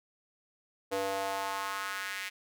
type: tone with high-pass filter sweep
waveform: square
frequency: 97.6 Hz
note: G2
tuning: 7 cents flat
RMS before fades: -35 dBFS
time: 0.91-2.3 s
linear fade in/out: 20 ms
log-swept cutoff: 470 to 2100 Hz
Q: 2.4
effects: none